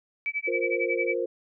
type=tone with tremolo; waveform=sine; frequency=2300 Hz; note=D7; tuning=37 cents flat; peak=-24 dBFS; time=0.26-1.15 s; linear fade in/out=0 ms; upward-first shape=sine; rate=11 Hz; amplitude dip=100%
type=chord; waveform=sine; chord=F suspended fourth; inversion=none; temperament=equal with one note detuned; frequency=353.7 / 466.2 / 523.3 Hz; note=F4 / Bb4 / C5; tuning=+22 / 0 / 0 cents; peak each=-30 / -29 / -30 dBFS; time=0.47-1.26 s; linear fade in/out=10 ms
effects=none